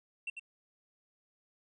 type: tone with echo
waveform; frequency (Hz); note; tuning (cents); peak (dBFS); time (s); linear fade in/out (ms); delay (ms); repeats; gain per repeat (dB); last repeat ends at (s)
triangle; 2707; E7; +45; -32; 0.27-0.3; 5; 96; 1; -7; 0.396
effects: tanh soft clip ceiling -30 dBFS + resampled to 24000 Hz